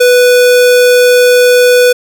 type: tone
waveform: square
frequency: 493.9 Hz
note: B4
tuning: in tune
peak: -4 dBFS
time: 0-1.93 s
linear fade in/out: 10 ms
effects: none